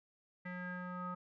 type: tone with low-pass filter sweep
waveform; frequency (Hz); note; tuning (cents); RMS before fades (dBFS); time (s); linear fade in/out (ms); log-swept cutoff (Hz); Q
square; 180; F#3; -47; -43; 0.45-1.15; 10; 1900 to 1200; 9.1
effects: none